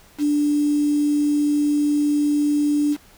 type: tone with quantisation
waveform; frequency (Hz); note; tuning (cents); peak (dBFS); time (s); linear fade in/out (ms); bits
sine; 293.7; D4; 0; -16; 0.18-2.97; 50; 6
effects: pink hiss -51 dBFS RMS until 3.17 s